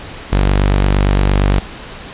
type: tone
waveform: sawtooth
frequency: 48.71 Hz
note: G1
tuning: 10 cents flat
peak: -6 dBFS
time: 0.32-1.6 s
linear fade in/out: 10 ms
effects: pink hiss -31 dBFS RMS until 2.13 s + resampled to 8000 Hz